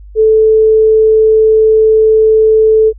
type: tone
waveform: sine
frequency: 437.8 Hz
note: A4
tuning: 9 cents flat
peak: -4 dBFS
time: 0.15-2.93 s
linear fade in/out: 50 ms
effects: added 50 Hz sine -30 dBFS peak until 2.98 s